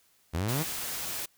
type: exponential sweep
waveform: sawtooth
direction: up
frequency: 76 to 170 Hz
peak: -24 dBFS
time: 0.33-0.64 s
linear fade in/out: 20 ms
type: noise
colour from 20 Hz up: white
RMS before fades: -35 dBFS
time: 0.48-1.26 s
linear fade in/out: 10 ms
effects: white hiss -66 dBFS RMS until 1.37 s